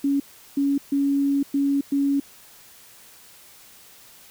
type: tone bursts at uneven times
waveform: sine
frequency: 279.7 Hz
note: C#4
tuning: 16 cents sharp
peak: -18 dBFS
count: 5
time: 0.04-0.2 / 0.57-0.78 / 0.92-1.43 / 1.54-1.81 / 1.92-2.2 s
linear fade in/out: 5 ms
effects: white hiss -49 dBFS RMS until 4.3 s